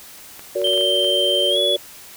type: clicks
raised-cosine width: 0.3 ms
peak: -21 dBFS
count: 7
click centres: 0.394 / 0.617 / 0.672 / 0.734 / 0.777 / 0.81 / 1.045 s
type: chord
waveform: sine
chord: Gb augmented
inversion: none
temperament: equal with one note detuned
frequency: 370 / 466.2 / 572.6 Hz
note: Gb4 / Bb4 / D5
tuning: 0 / 0 / -44 cents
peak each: -24 / -26 / -21 dBFS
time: 0.55-1.77 s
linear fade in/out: 10 ms
type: tone with pitch glide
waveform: triangle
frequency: 3136 to 3400 Hz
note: G7 to G#7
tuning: 0 to +40 cents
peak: -16 dBFS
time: 0.64-1.76 s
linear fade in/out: 5 ms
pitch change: +140 cents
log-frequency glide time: 1.49-1.58 s
effects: white hiss -41 dBFS RMS until 2.16 s